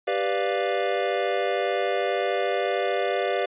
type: chord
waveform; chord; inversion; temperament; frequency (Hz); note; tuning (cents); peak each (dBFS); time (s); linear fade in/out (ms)
square; G dominant seventh; none; equal; 392 / 493.9 / 587.3 / 698.5; G4 / B4 / D5 / F5; 0 / 0 / 0 / 0; -29; 0.07-3.46; 10
effects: resampled to 8000 Hz